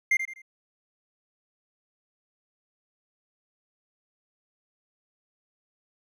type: tone with echo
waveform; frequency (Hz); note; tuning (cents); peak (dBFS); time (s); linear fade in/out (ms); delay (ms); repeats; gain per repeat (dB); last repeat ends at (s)
triangle; 2100; C7; +6; -17; 0.11-0.17; 5; 83; 3; -9; 0.419
effects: none